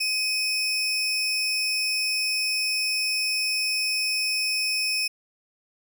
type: tone pair together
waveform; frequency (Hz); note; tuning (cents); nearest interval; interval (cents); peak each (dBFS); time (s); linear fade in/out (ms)
40% pulse; 2520 / 5340; D#7 / E8; +21 / +22; octave + minor second; 1301; -25; 0-5.08; 10
effects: none